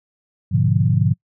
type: chord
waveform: sine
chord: G# diminished seventh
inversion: none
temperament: equal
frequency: 103.83 / 123.47 / 146.83 / 174.61 Hz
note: G#2 / B2 / D3 / F3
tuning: 0 / 0 / 0 / 0 cents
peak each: -18 / -19 / -19 / -21 dBFS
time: 0.51-1.14 s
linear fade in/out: 20 ms
effects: noise-tail reverb RT60 0.1 s tail -26 dB re dry